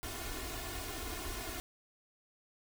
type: noise with comb filter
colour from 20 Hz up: pink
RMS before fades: -41 dBFS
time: 0.03-1.6 s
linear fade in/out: 0 ms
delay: 2.8 ms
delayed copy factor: +0.9
effects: none